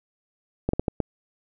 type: slowing click train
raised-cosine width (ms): 2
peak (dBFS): -9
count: 5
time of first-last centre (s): 0.69-1.003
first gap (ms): 44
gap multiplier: 1.4
effects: none